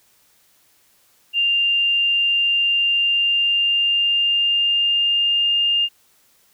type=tone with pitch glide; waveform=sine; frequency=2794 to 2813 Hz; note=F7 to F7; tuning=0 to +12 cents; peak=-15 dBFS; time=1.33-5.89 s; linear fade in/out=50 ms; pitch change=+12 cents; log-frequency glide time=2.94-5.6 s; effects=white hiss -58 dBFS RMS until 6.53 s